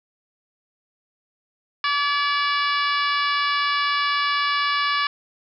harmonic tone with a mistuned harmonic, 576 Hz, D5, 34 cents flat, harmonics 2 / 3 / 4 / 5 / 6 / 7 / 8 / 9, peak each -22 / -26 / -28 / -30 / -32 / -33 / -34 / -35 dBFS, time 1.84-5.07 s, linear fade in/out 2 ms, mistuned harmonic 3, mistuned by -20 cents, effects none

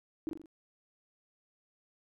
sine tone with echo, 317.6 Hz, D#4, 36 cents sharp, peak -31 dBFS, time 0.27-0.29 s, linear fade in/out 0 ms, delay 42 ms, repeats 4, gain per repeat -5 dB, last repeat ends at 0.458 s, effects none

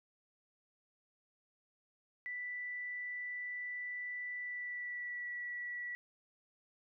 sine tone with pitch glide, 1975.5 to 1946.1 Hz, B6 to B6, 0 to -26 cents, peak -39 dBFS, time 2.26-5.95 s, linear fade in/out 0 ms, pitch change -26 cents, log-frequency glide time 4.37-5.3 s, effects none

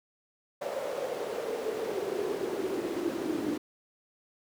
brown noise with high-pass filter sweep, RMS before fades -33 dBFS, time 0.61-3.58 s, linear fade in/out 10 ms, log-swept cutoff 560 to 300 Hz, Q 6.5, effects none

